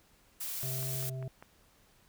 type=noise; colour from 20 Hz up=blue; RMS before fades=-38 dBFS; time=0.4-1.1 s; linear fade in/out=10 ms
type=harmonic tone; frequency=130.81 Hz; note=C3; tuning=in tune; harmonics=1 / 3 / 5; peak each=-36 / -49 / -48 dBFS; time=0.63-1.28 s; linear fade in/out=2 ms
type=click train; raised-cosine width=0.5 ms; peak=-33 dBFS; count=5; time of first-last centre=0.63-1.425 s; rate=5.03 Hz
effects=pink hiss -65 dBFS RMS until 2.08 s